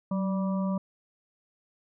harmonic tone with a mistuned harmonic, 194.9 Hz, G3, 10 cents flat, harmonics 1 / 3 / 5 / 6, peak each -26 / -36 / -40 / -42 dBFS, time 0.11-0.78 s, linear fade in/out 5 ms, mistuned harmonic 1, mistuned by -51 cents, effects none

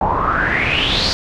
pink noise with low-pass filter sweep, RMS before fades -17 dBFS, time 0.01-1.13 s, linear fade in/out 0 ms, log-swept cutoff 820 to 4900 Hz, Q 7.4, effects none

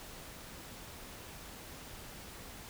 silence, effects pink hiss -49 dBFS RMS until 2.69 s

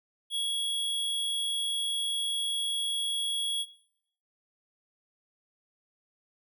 square tone, 3335 Hz, G#7, 7 cents sharp, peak -29 dBFS, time 0.3-3.66 s, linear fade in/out 50 ms, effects noise-tail reverb RT60 0.7 s tail -18 dB re dry

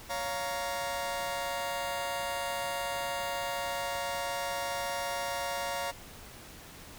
sawtooth chord, Bb minor, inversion first, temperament just, 559.4 / 699.2 / 932.3 Hz, Db5 / F5 / Bb5, +16 / +2 / 0 cents, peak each -33 dBFS, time 0.09-5.92 s, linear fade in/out 20 ms, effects pink hiss -49 dBFS RMS until 6.98 s

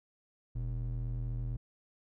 triangle ring-modulated tone, 82.41 Hz, E2, in tune, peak -28 dBFS, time 0.55-1.57 s, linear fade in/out 10 ms, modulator 38 Hz, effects none

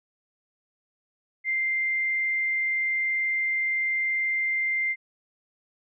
sine tone, 2093 Hz, C7, in tune, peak -23 dBFS, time 1.44-4.96 s, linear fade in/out 50 ms, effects none

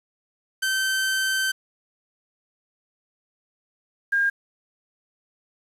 sawtooth / sine tone pair in turn, 1546 / 1613.2 Hz, G6 / G6, -24 / +49 cents, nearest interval minor second, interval 73 cents, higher second, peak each -18 dBFS, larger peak neither, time 0.62-1.52 / 4.12-4.3 s, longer first, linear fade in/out 10 ms, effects resampled to 32000 Hz + 8-bit

